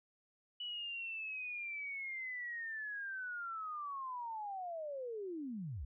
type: linear sweep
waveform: sine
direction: down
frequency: 2960 to 54.1 Hz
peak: -40 dBFS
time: 0.6-5.85 s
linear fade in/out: 5 ms
effects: none